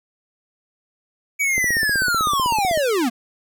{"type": "linear sweep", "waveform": "square", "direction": "down", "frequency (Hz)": [2292, 216.7], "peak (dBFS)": -18, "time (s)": [1.39, 3.1], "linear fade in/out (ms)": 20}
{"type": "click train", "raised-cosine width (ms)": 2, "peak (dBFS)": -16, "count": 20, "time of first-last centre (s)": [1.58, 2.775], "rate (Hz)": 15.9}
{"effects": []}